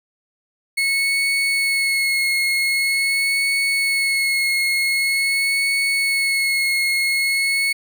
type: tone with vibrato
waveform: 35% pulse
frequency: 2188 Hz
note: C#7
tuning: 23 cents flat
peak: -15 dBFS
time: 0.77-7.73 s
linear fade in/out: 10 ms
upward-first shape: sine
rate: 0.45 Hz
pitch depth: 20 cents each way
effects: none